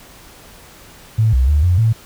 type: tone with pitch steps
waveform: sine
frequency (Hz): 110.5 / 64 / 73.9 / 89.1 / 112.5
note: A2 / C2 / D2 / F2 / A2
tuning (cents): +8 / -38 / +11 / +35 / +39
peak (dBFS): -10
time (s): 1.18-1.93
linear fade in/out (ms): 10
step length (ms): 150
effects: pink hiss -42 dBFS RMS until 2.05 s